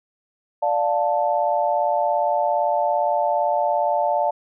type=chord; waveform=sine; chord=D minor; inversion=none; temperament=just; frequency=587.3 / 704.8 / 881 Hz; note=D5 / F5 / A5; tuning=0 / +16 / +2 cents; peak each=-22 dBFS; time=0.62-4.31 s; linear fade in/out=10 ms; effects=none